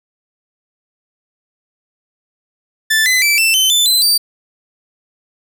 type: tone with pitch steps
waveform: sawtooth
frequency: 1760 / 2022 / 2322 / 2668 / 3064 / 3520 / 4043 / 4645 Hz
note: A6 / B6 / D7 / E7 / G7 / A7 / B7 / D8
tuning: 0 / +40 / -20 / +20 / -40 / 0 / +40 / -20 cents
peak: -7 dBFS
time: 2.9-4.18 s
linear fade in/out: 10 ms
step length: 160 ms
effects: none